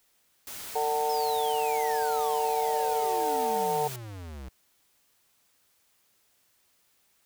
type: noise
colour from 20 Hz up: white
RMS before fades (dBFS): -40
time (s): 0.47-3.96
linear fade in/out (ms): 2
type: harmonic tone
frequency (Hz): 150.1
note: D3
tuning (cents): +38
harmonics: 3 / 4 / 5 / 6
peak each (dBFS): -29 / -39 / -29 / -30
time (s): 0.75-3.88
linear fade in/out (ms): 10
type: exponential sweep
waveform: square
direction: down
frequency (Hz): 5350 to 61.8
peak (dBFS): -39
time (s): 1.09-4.49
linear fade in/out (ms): 5
effects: white hiss -68 dBFS RMS until 7.25 s